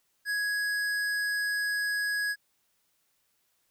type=tone with hard clipping; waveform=sine; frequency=1666 Hz; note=G#6; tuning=5 cents sharp; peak=-29 dBFS; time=0.25-2.36 s; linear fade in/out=50 ms; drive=13 dB; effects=white hiss -73 dBFS RMS until 3.7 s